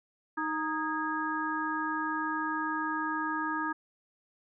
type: harmonic tone with a mistuned harmonic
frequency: 311.1 Hz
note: D#4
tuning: in tune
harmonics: 1 / 3 / 4 / 5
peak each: -35 / -35 / -35 / -35 dBFS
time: 0.37-3.73 s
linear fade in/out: 10 ms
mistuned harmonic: 5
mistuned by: +96 cents
effects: none